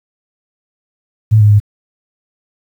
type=tone with pitch steps; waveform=sine; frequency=108.9 / 104.7 / 103.6 Hz; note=A2 / G#2 / G#2; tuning=-17 / +15 / -4 cents; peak=-4 dBFS; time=1.31-1.601 s; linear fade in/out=20 ms; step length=97 ms; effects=7-bit